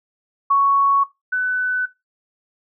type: tone pair in turn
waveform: sine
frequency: 1112 / 1499.9 Hz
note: C#6 / F#6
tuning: +5 / +23 cents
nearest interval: perfect fourth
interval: 518 cents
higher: second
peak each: -12 / -17 dBFS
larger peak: first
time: 0.5-1.04 / 1.32-1.86 s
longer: neither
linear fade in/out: 10 ms
effects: noise-tail reverb RT60 0.2 s tail -18 dB re dry